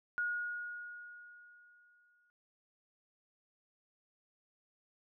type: tone with exponential decay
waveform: sine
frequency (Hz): 1442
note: F#6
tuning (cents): -45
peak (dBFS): -31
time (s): 0.18-2.3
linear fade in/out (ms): 0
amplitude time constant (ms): 460
effects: none